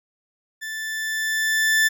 40% pulse tone with level ramp, 1760 Hz, A6, in tune, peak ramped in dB -29 to -14 dBFS, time 0.61-1.89 s, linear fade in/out 20 ms, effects none

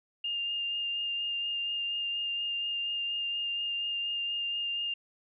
sine tone with vibrato, 2812 Hz, F7, 11 cents sharp, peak -30 dBFS, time 0.24-4.94 s, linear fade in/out 5 ms, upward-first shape sine, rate 4.2 Hz, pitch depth 12 cents each way, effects none

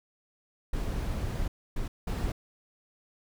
brown noise bursts at uneven times, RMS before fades -31 dBFS, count 3, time 0.73-1.48 / 1.76-1.88 / 2.07-2.32 s, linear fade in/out 5 ms, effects none

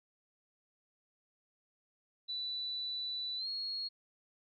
sine tone with pitch glide, 3970 to 4304 Hz, B7 to C8, +8 to +48 cents, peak -36 dBFS, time 2.28-3.89 s, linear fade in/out 20 ms, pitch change +140 cents, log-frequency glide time 3.37-3.48 s, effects none

